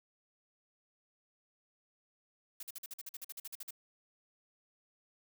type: noise bursts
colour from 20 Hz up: blue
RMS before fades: -44 dBFS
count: 15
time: 2.6-3.708 s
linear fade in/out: 5 ms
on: 30 ms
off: 47 ms
effects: none